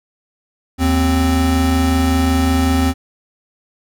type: tone pair together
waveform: square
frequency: 78.75 / 261.6 Hz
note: D#2 / C4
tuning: +21 / 0 cents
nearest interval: octave + major sixth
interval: 2079 cents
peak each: -16 dBFS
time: 0.78-2.94 s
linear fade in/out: 50 ms
effects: none